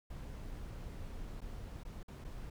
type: noise with dropouts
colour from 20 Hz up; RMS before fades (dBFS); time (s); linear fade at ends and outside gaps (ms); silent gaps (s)
brown; -45; 0.1-2.5; 5; 1.407-1.415 / 1.835-1.85 / 2.031-2.081 / 2.243-2.247
effects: none